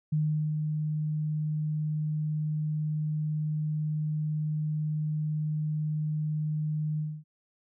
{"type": "tone with ADSR envelope", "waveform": "sine", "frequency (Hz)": 153, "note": "D#3", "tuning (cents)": -29, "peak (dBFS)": -23, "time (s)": [0.12, 7.24], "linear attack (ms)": 9, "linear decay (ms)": 400, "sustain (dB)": -4, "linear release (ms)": 250, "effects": []}